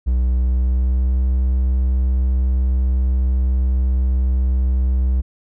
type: tone with pitch glide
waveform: triangle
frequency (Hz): 62.1 to 63.88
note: B1 to C2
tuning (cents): +10 to -41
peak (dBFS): -12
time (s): 0.06-5.22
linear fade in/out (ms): 20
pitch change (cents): +49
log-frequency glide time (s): 0.23-1.25
effects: none